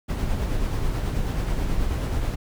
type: noise with tremolo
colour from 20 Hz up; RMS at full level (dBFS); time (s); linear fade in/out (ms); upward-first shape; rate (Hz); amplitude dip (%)
brown; -23; 0.08-2.36; 20; sine; 9.3; 30
effects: none